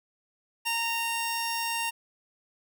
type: tone pair together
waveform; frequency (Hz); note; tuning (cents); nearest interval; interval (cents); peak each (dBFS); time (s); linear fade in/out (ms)
sawtooth; 922.8 / 2769; A#5 / F7; -18 / -15; octave + perfect fifth; 1903; -27; 0.65-1.91; 20
effects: none